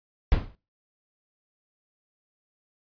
brown noise with exponential decay, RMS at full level -17 dBFS, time 0.32-0.55 s, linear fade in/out 0 ms, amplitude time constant 49 ms, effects noise-tail reverb RT60 0.3 s tail -20 dB re dry + resampled to 11025 Hz

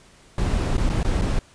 brown noise with dropouts, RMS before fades -21 dBFS, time 0.38-1.39 s, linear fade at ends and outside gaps 2 ms, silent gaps 0.769-0.779 / 0.893-0.898 / 1.031-1.047 / 1.214-1.219 s, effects pink hiss -52 dBFS RMS until 1.54 s + resampled to 22050 Hz

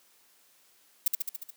violet noise with echo, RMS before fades -23 dBFS, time 1.06-1.08 s, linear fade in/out 5 ms, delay 71 ms, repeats 6, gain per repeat -3 dB, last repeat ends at 1.506 s, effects white hiss -63 dBFS RMS until 1.56 s + high-pass 200 Hz 12 dB/octave

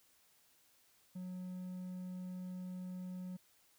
triangle tone, 182.7 Hz, F#3, 22 cents flat, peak -40 dBFS, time 1.15-3.37 s, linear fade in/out 10 ms, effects white hiss -70 dBFS RMS until 3.78 s

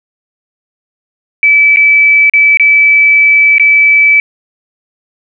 sine tone with dropouts, 2305 Hz, D7, 33 cents flat, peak -3 dBFS, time 1.43-4.2 s, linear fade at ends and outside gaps 1 ms, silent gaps 1.761-1.77 / 2.297-2.336 / 2.572-2.597 / 3.582-3.597 s, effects none

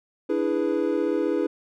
triangle chord, E dominant seventh, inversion third, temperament equal, 293.7 / 329.6 / 415.3 / 493.9 Hz, D4 / E4 / G#4 / B4, 0 / 0 / 0 / 0 cents, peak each -26 / -24 / -25 / -26 dBFS, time 0.29-1.47 s, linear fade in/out 10 ms, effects none

